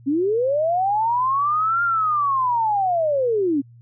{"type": "linear two-way sweep", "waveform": "sine", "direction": "up then down", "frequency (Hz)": [261.6, 1408, 261.6], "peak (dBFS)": -17, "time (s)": [0.06, 3.62], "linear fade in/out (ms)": 20, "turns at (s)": 1.83, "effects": ["added 118 Hz sine -44 dBFS peak until 3.81 s"]}